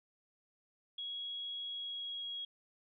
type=tone with pitch glide; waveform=sine; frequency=3322 to 3301 Hz; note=G#7 to G#7; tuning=0 to -11 cents; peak=-39 dBFS; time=0.98-2.45 s; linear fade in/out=5 ms; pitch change=-11 cents; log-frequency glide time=1.65-2.28 s; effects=none